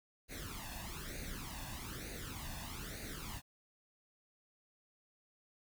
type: noise with flanger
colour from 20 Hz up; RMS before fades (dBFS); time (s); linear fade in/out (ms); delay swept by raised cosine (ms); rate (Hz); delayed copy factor
pink; -45; 0.28-3.42; 50; 0.46 to 1.15; 1.1; +0.75
effects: none